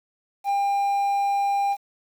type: tone with quantisation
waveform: triangle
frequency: 800 Hz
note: G5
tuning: 35 cents sharp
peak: -18 dBFS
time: 0.44-1.77 s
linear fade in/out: 50 ms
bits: 8
effects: none